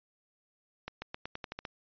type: accelerating click train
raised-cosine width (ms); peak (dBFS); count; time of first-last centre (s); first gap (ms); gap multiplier
0.3; -22; 9; 0.88-1.652; 140; 0.89
effects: resampled to 11025 Hz